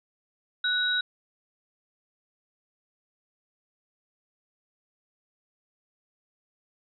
sine tone pair together, 1480 / 3834 Hz, F#6 / A#7, 0 / +48 cents, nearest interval octave + major third, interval 1648 cents, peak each -26 dBFS, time 0.64-1.01 s, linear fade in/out 5 ms, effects none

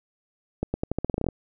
accelerating click train, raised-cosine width 2 ms, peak -12 dBFS, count 13, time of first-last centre 0.63-1.287 s, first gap 110 ms, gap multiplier 0.86, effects none

